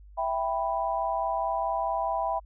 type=chord; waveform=sine; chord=E minor; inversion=none; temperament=equal; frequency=659.3 / 784 / 987.8 Hz; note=E5 / G5 / B5; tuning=0 / 0 / 0 cents; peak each=-30 dBFS; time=0.17-2.4 s; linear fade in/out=20 ms; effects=added 50 Hz sine -47 dBFS peak until 2.45 s